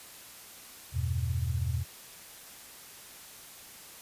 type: chord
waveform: sine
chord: E minor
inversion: none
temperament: equal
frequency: 82.41 / 98 / 123.47 Hz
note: E2 / G2 / B2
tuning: 0 / 0 / 0 cents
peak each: -31 / -34 / -32 dBFS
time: 0.92-1.85 s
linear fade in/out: 50 ms
effects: white hiss -49 dBFS RMS until 4.01 s + resampled to 32000 Hz